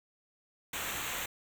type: noise with comb filter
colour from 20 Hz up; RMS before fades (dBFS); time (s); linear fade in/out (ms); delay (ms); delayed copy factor
pink; -37; 0.73-1.26; 5; 0.2; -0.75
effects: none